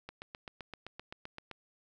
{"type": "click train", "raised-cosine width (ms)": 0.3, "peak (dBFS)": -27, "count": 12, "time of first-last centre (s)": [0.09, 1.513], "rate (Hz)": 7.73, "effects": []}